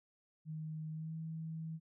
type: tone with pitch glide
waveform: sine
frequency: 156.5 to 160.81 Hz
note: D#3 to E3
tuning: +10 to -43 cents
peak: -40 dBFS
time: 0.45-1.8 s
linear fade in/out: 50 ms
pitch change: +47 cents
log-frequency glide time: 0.91-1.14 s
effects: none